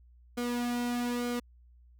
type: tone with flanger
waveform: sawtooth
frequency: 242.1 Hz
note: B3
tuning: 34 cents flat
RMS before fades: -32 dBFS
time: 0.37-1.4 s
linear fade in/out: 10 ms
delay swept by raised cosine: 1.1 to 2.4 ms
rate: 1.1 Hz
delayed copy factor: -0.65
effects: added 60 Hz sine -55 dBFS peak until 1.99 s